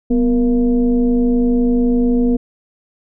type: tone with frequency modulation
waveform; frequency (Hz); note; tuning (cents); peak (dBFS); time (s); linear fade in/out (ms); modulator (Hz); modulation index
sine; 246.9; B3; 0; -11; 0.1-2.37; 10; 221; 0.74
effects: none